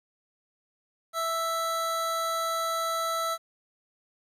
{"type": "tone pair together", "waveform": "square", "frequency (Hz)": [659.2, 1318.5], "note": ["E5", "E6"], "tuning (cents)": [0, 0], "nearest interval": "octave", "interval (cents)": 1200, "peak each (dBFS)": [-33, -29], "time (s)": [1.13, 3.38], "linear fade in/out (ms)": 50, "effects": ["resampled to 32000 Hz", "10-bit"]}